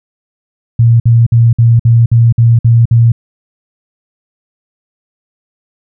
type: tone bursts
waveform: sine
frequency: 116.54 Hz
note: A#2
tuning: in tune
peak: -3 dBFS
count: 9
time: 0.79-3.12 s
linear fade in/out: 5 ms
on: 210 ms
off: 55 ms
effects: none